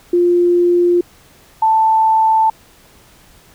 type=tone pair in turn; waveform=sine; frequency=350.6 / 883.5 Hz; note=F4 / A5; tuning=+7 / +7 cents; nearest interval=octave + major third; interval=1600 cents; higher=second; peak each=-9 dBFS; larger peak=neither; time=0.13-1.01 / 1.62-2.5 s; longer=neither; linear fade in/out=5 ms; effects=pink hiss -47 dBFS RMS until 3.54 s